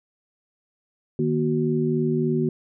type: tone cluster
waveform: sine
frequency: 154.3 / 237.8 / 371.1 Hz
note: D#3 / A#3 / F#4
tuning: -14 / +35 / +5 cents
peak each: -24 dBFS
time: 1.19-2.49 s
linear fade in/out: 2 ms
effects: none